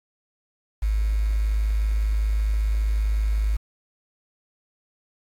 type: tone with quantisation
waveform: sine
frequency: 52.6 Hz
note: G#1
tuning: 23 cents sharp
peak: -19 dBFS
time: 0.82-3.57 s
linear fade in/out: 10 ms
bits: 7
effects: AAC 64 kbps